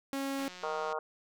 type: tone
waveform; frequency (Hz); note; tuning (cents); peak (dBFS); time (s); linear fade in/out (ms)
sawtooth; 273.7; C#4; -22; -29; 0.13-0.48; 0
type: click train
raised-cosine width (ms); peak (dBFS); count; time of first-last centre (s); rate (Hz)
0.2; -30; 98; 0.39-0.926; 181
type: harmonic tone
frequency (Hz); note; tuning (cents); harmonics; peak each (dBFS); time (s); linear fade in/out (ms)
155.56; D#3; 0; 3 / 4 / 5 / 6 / 7 / 8 / 9; -38 / -39 / -40 / -41 / -41 / -42 / -43; 0.63-0.99; 2
effects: none